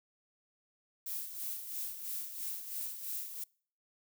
violet noise with tremolo, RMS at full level -38 dBFS, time 1.06-3.44 s, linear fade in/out 5 ms, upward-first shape sine, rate 3 Hz, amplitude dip 60%, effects noise-tail reverb RT60 0.5 s tail -26 dB re dry

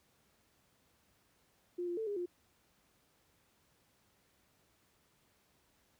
sine tone with pitch steps, 353.3 / 348 / 443.7 / 408.3 / 353.3 Hz, F4 / F4 / A4 / G#4 / F4, +20 / -6 / +14 / -29 / +20 cents, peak -35 dBFS, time 1.78-2.26 s, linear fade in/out 10 ms, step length 96 ms, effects pink hiss -72 dBFS RMS until 5.99 s + high-pass 60 Hz 12 dB/octave

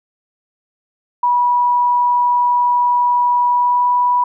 sine tone with pitch glide, 974 to 981.3 Hz, B5 to B5, -24 to -11 cents, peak -11 dBFS, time 1.23-4.24 s, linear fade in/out 5 ms, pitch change +13 cents, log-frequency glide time 3.5-3.88 s, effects none

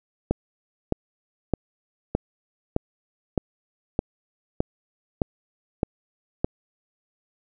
click train, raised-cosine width 2 ms, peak -7 dBFS, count 11, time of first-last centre 0.31-6.445 s, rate 1.63 Hz, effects none

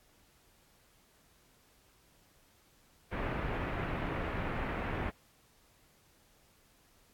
pink low-pass noise, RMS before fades -36 dBFS, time 3.11-5.11 s, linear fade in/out 20 ms, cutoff 2300 Hz, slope 24 dB/octave, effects pink hiss -66 dBFS RMS until 7.13 s + AAC 64 kbps

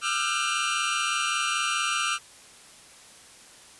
25% pulse tone cluster, 1200 / 1336 / 1420 / 1561 / 2865 Hz, D6 / E6 / F6 / G6 / F7, +37 / +23 / +28 / -8 / +44 cents, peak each -27 / -25 / -29 / -30 / -29 dBFS, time 0.01-2.19 s, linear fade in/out 50 ms, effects white hiss -50 dBFS RMS until 3.79 s + resampled to 24000 Hz

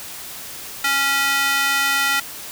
square tone with high-pass filter, 277.2 Hz, C#4, in tune, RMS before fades -19 dBFS, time 0.84-2.2 s, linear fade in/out 5 ms, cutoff 1600 Hz, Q 1.7, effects white hiss -34 dBFS RMS until 2.51 s

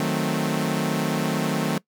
sawtooth chord, D# diminished seventh, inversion none, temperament equal, 155.56 / 185 / 220 / 261.6 Hz, D#3 / F#3 / A3 / C4, 0 / 0 / 0 / 0 cents, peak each -23 / -24 / -23 / -25 dBFS, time 0-1.78 s, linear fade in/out 2 ms, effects noise-tail reverb RT60 0.1 s tail -21 dB re dry

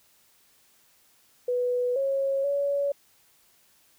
sine tone with pitch steps, 493.3 / 546 / 565 Hz, B4 / C#5 / C#5, -2 / -26 / +33 cents, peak -23 dBFS, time 1.48-2.92 s, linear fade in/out 5 ms, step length 480 ms, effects white hiss -62 dBFS RMS until 3.98 s

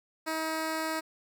10% pulse tone, 318.4 Hz, D#4, 40 cents sharp, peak -22 dBFS, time 0.26-1.01 s, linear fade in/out 20 ms, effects none

